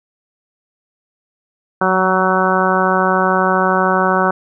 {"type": "harmonic tone with a mistuned harmonic", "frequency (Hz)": 187.2, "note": "F#3", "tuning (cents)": 20, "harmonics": [1, 2, 3, 4, 5, 6, 7, 8], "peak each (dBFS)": [-20, -20, -20, -20, -20, -20, -20, -20], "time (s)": [1.81, 4.31], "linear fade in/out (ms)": 5, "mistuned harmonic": 1, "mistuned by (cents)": -24, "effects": []}